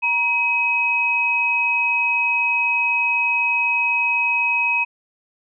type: tone pair together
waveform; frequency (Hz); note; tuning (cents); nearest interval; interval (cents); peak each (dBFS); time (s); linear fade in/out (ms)
sine; 948 / 2540; A#5 / D#7; +29 / +35; octave + perfect fourth; 1706; -24 / -17; 0.02-4.85; 20
effects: none